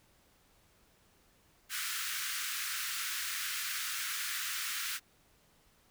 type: high-pass noise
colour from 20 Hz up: pink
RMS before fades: -37 dBFS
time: 1.69-5 s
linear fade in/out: 50 ms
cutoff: 1300 Hz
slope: 48 dB/octave
effects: pink hiss -67 dBFS RMS until 5.9 s

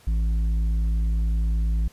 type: tone with tanh clipping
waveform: triangle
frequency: 54.8 Hz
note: A1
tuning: 6 cents flat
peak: -21 dBFS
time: 0.07-1.88 s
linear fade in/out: 5 ms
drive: 11 dB
effects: pink hiss -54 dBFS RMS until 1.92 s + resampled to 32000 Hz

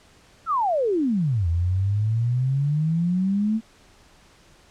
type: exponential two-way sweep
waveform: sine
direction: down then up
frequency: 1396.9 to 82.1 to 225.4 Hz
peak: -19 dBFS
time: 0.46-3.61 s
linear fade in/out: 50 ms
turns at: 1.48 s
effects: pink hiss -54 dBFS RMS until 4.7 s + low-pass 8000 Hz 12 dB/octave

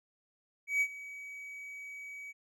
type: tone with ADSR envelope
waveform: triangle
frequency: 2271 Hz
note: C#7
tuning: 41 cents sharp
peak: -23 dBFS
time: 0.67-2.33 s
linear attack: 140 ms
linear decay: 63 ms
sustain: -18 dB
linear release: 27 ms
effects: none

